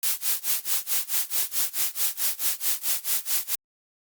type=noise with tremolo; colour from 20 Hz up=blue; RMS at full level=-22 dBFS; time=0.03-3.55 s; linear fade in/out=0 ms; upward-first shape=sine; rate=4.6 Hz; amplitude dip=95%; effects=Opus 48 kbps